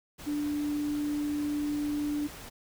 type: tone in noise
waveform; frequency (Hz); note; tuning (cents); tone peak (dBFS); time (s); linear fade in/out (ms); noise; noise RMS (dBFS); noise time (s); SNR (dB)
sine; 294.4; D4; +4; -28; 0.26-2.28; 20; pink; -45; 0.18-2.5; +14
effects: none